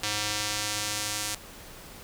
square tone with band-pass filter sweep, 105.3 Hz, G#2, 24 cents sharp, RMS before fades -31 dBFS, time 0.03-1.35 s, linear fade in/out 5 ms, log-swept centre 4900 to 7900 Hz, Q 0.86, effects pink hiss -46 dBFS RMS until 2.03 s

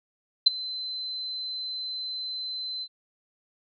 sine tone with ADSR envelope, 4060 Hz, B7, 47 cents sharp, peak -10 dBFS, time 0.46-2.88 s, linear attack 10 ms, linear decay 15 ms, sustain -21 dB, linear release 57 ms, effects none

